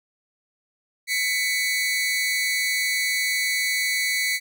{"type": "tone pair together", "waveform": "sawtooth", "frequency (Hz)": [2002, 2230], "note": ["B6", "C#7"], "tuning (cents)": [23, 10], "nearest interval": "major second", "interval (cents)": 187, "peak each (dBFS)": -21, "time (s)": [1.07, 4.4], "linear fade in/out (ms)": 50, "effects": []}